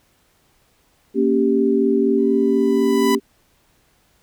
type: chord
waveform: sine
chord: G diminished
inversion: first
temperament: equal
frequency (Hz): 233.1 / 277.2 / 392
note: Bb3 / Db4 / G4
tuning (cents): 0 / 0 / 0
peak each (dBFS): -19 / -19 / -17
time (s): 1.14-3.2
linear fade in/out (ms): 50
type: tone with exponential growth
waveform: sawtooth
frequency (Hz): 993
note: B5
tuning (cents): +9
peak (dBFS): -15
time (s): 2.18-3.15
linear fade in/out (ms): 2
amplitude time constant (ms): 210
effects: pink hiss -60 dBFS RMS until 4.22 s